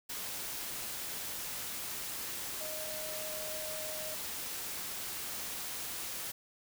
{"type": "tone in noise", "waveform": "sine", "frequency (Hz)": 622.3, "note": "D#5", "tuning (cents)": 0, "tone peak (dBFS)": -43, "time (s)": [2.6, 4.15], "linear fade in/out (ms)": 10, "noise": "white", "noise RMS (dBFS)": -40, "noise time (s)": [0.09, 6.32], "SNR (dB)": -6, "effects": []}